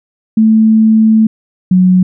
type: tone pair in turn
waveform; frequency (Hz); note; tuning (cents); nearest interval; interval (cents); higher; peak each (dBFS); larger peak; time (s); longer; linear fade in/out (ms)
sine; 220 / 183.67; A3 / F#3; 0 / -12; minor third; 312; first; -4; neither; 0.37-1.27 / 1.71-2.03; first; 5
effects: none